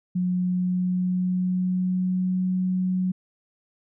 sine tone with pitch glide, 180.9 to 184.38 Hz, F#3 to F#3, -39 to -6 cents, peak -21 dBFS, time 0.15-3.12 s, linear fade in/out 10 ms, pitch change +33 cents, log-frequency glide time 0.35-2.43 s, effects none

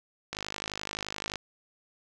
click train, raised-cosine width 0.2 ms, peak -16 dBFS, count 54, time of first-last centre 0.33-1.357 s, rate 51.6 Hz, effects none

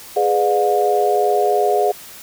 sine chord, G# diminished seventh, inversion none, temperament just, 415.3 / 498.4 / 598 / 717.6 Hz, G#4 / B4 / D5 / F5, 0 / +16 / +31 / +47 cents, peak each -17 / -23 / -22 / -17 dBFS, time 0.16-1.92 s, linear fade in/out 10 ms, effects white hiss -38 dBFS RMS until 2.22 s

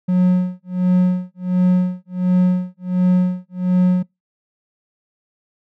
triangle tone with tremolo, 181.7 Hz, F#3, 31 cents flat, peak -8 dBFS, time 0.08-4.03 s, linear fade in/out 10 ms, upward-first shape sine, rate 1.4 Hz, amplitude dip 100%, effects noise-tail reverb RT60 0.2 s tail -26 dB re dry

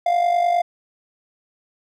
triangle tone with amplitude modulation, 698.5 Hz, F5, in tune, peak -11 dBFS, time 0.06-0.62 s, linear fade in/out 5 ms, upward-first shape sine, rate 49.8 Hz, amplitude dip 60%, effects none

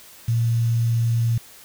sine tone with quantisation, 116.1 Hz, A#2, 7 cents flat, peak -17 dBFS, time 0.28-1.38 s, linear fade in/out 5 ms, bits 7, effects white hiss -46 dBFS RMS until 1.64 s

